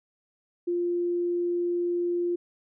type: tone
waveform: sine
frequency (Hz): 349.2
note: F4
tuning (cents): 0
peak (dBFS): -24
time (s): 0.67-2.36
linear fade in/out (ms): 10
effects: none